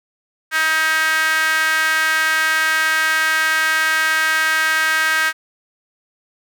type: tone with high-pass filter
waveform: sawtooth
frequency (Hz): 316.8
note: D#4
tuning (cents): +31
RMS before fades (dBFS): -17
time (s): 0.51-5.33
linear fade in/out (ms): 50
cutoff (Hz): 1600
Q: 4.1
effects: none